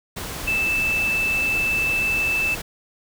sine tone in noise, 2637 Hz, E7, in tune, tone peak -19 dBFS, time 0.47-2.55 s, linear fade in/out 10 ms, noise pink, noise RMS -31 dBFS, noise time 0.16-2.62 s, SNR +9 dB, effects none

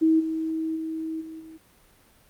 sine tone with level steps, 320.3 Hz, E4, 50 cents flat, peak -16 / -25 / -28 / -36 / -41 dBFS, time 0.01-1.58 s, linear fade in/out 20 ms, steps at 0.19 / 0.75 / 1.2 / 1.39 s, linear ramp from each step 20 ms, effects pink hiss -58 dBFS RMS until 2.29 s + Opus 48 kbps

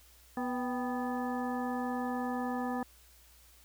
harmonic tone with a mistuned harmonic, 246.9 Hz, B3, in tune, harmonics 1 / 2 / 3 / 4 / 5 / 7, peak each -34 / -41 / -38 / -43 / -45 / -46 dBFS, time 0.37-2.83 s, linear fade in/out 2 ms, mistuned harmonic 3, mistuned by +75 cents, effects added 60 Hz sine -61 dBFS peak until 3.64 s + white hiss -61 dBFS RMS until 3.64 s

